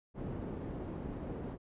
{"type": "low-pass noise", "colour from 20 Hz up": "white", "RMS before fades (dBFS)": -41, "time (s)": [0.14, 1.58], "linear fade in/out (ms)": 50, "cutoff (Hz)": 330, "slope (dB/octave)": 12, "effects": ["resampled to 8000 Hz"]}